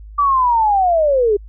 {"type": "linear sweep", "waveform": "sine", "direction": "down", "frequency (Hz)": [1170, 394.6], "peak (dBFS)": -11, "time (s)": [0.18, 1.37], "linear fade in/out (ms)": 10, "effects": ["added 52 Hz sine -33 dBFS peak until 1.48 s"]}